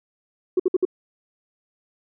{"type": "tone bursts", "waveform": "sine", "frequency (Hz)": 367.1, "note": "F#4", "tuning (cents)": -14, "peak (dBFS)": -14, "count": 4, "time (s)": [0.57, 0.852], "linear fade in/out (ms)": 5, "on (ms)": 27, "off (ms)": 58, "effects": ["tanh soft clip ceiling -10 dBFS"]}